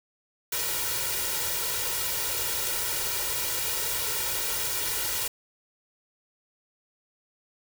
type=noise with comb filter; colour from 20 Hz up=white; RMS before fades=-29 dBFS; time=0.52-5.28 s; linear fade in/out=5 ms; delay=2.1 ms; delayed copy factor=+0.8; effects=none